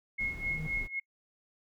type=tone with tremolo; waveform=sine; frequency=2166 Hz; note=C#7; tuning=41 cents flat; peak=-29 dBFS; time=0.18-1 s; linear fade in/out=10 ms; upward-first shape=sine; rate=3.9 Hz; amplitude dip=85%
type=noise; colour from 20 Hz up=brown; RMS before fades=-42 dBFS; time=0.19-0.88 s; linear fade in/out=20 ms
type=tone with exponential growth; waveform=triangle; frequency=156.2 Hz; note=D#3; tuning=7 cents sharp; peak=-30 dBFS; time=0.25-0.67 s; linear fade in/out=5 ms; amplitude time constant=90 ms
effects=noise-tail reverb RT60 0.1 s tail -26 dB re dry